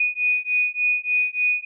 sine beating tone pair, 2473 / 2476.4 Hz, D#7 / D#7, -11 / -9 cents, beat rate 3.4 Hz, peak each -22 dBFS, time 0-1.65 s, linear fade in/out 5 ms, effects none

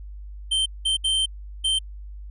square tone bursts at uneven times, 3121 Hz, G7, 8 cents flat, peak -20 dBFS, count 4, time 0.51-0.66 / 0.85-0.97 / 1.04-1.26 / 1.64-1.79 s, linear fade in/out 10 ms, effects added 50 Hz sine -35 dBFS peak until 2.3 s + resampled to 24000 Hz

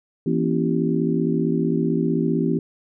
harmonic tone with a mistuned harmonic, 55.4 Hz, A1, 13 cents sharp, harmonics 3 / 4 / 5 / 6 / 7, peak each -23 / -24 / -25 / -26 / -26 dBFS, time 0.26-2.59 s, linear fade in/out 5 ms, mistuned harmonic 4, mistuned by +120 cents, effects none

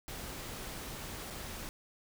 pink noise with dropouts, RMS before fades -43 dBFS, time 0.08-1.69 s, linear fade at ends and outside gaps 0 ms, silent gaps 1.302-1.306 s, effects none

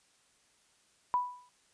sine tone with exponential decay, 987.8 Hz, B5, in tune, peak -23 dBFS, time 1.14-1.49 s, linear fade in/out 0 ms, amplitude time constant 76 ms, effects white hiss -68 dBFS RMS until 1.73 s + resampled to 22050 Hz

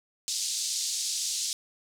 pink band-pass noise, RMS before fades -31 dBFS, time 0.28-1.53 s, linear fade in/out 0 ms, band 4300 to 8500 Hz, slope 24 dB/octave, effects none

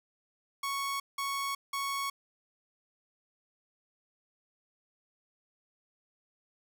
sawtooth tone bursts, 1108.7 Hz, C#6, in tune, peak -28 dBFS, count 3, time 0.63-2.1 s, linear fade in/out 5 ms, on 370 ms, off 180 ms, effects none

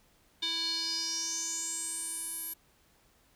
square tone with band-pass filter sweep, 329.6 Hz, E4, in tune, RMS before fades -35 dBFS, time 0.42-2.54 s, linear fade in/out 10 ms, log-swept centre 3700 to 12000 Hz, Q 7.2, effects pink hiss -66 dBFS RMS until 3.35 s

